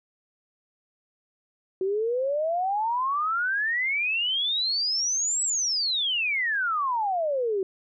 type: exponential two-way sweep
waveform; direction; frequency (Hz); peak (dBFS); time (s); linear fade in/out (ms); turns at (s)
sine; up then down; 370 to 7902 to 370; -23; 1.81-7.63; 2; 5.43
effects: none